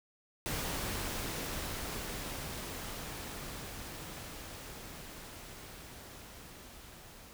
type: noise with level ramp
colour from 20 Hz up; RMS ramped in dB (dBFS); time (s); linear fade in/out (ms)
pink; -36 to -53; 0.46-7.33; 0
effects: none